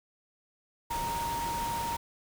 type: tone in noise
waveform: sine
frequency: 932.3 Hz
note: A#5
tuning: in tune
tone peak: -31 dBFS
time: 0.9-1.97 s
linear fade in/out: 10 ms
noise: pink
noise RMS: -38 dBFS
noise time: 0.9-1.97 s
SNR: +4 dB
effects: none